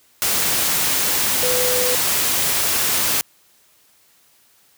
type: tone in noise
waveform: sine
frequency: 500 Hz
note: B4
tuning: 21 cents sharp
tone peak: -21 dBFS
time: 1.43-1.95 s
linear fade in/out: 0 ms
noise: white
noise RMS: -19 dBFS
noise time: 0.22-3.21 s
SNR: -5 dB
effects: white hiss -56 dBFS RMS until 4.77 s + high-pass 60 Hz 12 dB/octave